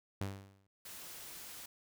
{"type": "tone with exponential decay", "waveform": "sawtooth", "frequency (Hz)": 98, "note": "G2", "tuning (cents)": 0, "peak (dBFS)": -30, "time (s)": [0.21, 0.67], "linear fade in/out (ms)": 0, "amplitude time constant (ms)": 100}
{"type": "noise", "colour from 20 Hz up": "white", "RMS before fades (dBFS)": -49, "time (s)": [0.85, 1.66], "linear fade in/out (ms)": 5}
{"effects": []}